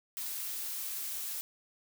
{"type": "noise", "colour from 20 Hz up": "blue", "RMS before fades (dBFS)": -38, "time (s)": [0.17, 1.41], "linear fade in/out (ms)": 0, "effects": []}